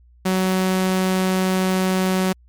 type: tone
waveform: sawtooth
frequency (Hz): 186.9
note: F#3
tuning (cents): +18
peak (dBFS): -13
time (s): 0.25-2.33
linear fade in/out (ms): 10
effects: added 60 Hz sine -48 dBFS peak until 2.48 s + MP3 96 kbps